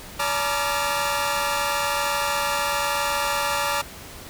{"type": "tone cluster", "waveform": "sawtooth", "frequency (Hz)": [571, 863, 944, 1190, 1380], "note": ["D5", "A5", "A#5", "D6", "F6"], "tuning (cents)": [-49, -34, 22, 22, -21], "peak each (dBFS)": -25, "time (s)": [0.19, 3.82], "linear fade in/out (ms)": 10, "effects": ["pink hiss -40 dBFS RMS until 4.29 s"]}